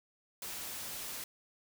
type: noise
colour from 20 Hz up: white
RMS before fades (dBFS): -42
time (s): 0.42-1.24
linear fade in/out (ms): 2
effects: none